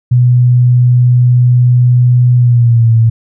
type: tone with pitch glide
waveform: sine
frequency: 123.47 to 113.88 Hz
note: B2 to A#2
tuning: 0 to -40 cents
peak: -4 dBFS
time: 0.11-3.1 s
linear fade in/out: 10 ms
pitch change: -140 cents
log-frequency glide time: 2.36-2.93 s
effects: none